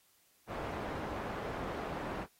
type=low-pass noise; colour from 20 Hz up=white; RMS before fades=-40 dBFS; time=0.47-2.27 s; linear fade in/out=50 ms; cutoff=890 Hz; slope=12 dB/octave; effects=white hiss -69 dBFS RMS until 2.39 s + AAC 48 kbps